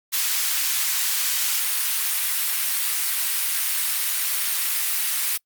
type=high-pass noise; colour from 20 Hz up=white; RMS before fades=-23 dBFS; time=0.12-5.38 s; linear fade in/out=20 ms; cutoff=1500 Hz; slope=12 dB/octave; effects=noise-tail reverb RT60 0.1 s tail -26 dB re dry + Opus 48 kbps